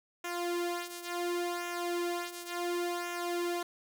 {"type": "tone with flanger", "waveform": "sawtooth", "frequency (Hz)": 349.1, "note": "F4", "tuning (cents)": -1, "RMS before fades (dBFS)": -35, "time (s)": [0.24, 3.63], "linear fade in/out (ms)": 5, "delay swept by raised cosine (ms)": [0.22, 2.92], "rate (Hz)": 0.7, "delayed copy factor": -0.7, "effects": []}